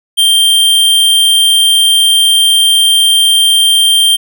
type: tone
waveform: square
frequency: 3168 Hz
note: G7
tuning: 18 cents sharp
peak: -6 dBFS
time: 0.17-4.17 s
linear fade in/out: 20 ms
effects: none